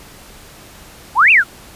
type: exponential two-way sweep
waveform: sine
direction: up then down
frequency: 780 to 2785 to 1308 Hz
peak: -6 dBFS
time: 1.15-1.44 s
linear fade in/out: 50 ms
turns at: 1.31 s
effects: pink hiss -40 dBFS RMS until 1.75 s + resampled to 32000 Hz